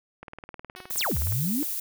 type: click train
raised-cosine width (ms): 0.5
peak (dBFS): -25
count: 22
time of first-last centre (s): 0.23-1.324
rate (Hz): 19.2
type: tone with exponential decay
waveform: 5% pulse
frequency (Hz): 370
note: F#4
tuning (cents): 0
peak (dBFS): -30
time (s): 0.76-1.17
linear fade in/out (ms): 5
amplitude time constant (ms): 89
type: noise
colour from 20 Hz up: violet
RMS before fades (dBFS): -31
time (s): 0.9-1.8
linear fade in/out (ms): 5
type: exponential two-way sweep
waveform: sine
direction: down then up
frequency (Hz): 9956 to 65.1 to 314.4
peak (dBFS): -25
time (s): 0.97-1.63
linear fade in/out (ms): 0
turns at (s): 1.18
effects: none